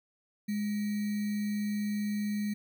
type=tone with sample-and-hold; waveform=sine; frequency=207.7 Hz; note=G#3; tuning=in tune; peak=-29 dBFS; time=0.48-2.54 s; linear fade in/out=10 ms; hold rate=2100 Hz; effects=none